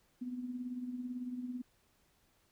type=tone with tremolo; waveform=sine; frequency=248.6 Hz; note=B3; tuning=12 cents sharp; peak=-35 dBFS; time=0.21-1.62 s; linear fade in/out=10 ms; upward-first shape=triangle; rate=18 Hz; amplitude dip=65%; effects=pink hiss -72 dBFS RMS until 2.51 s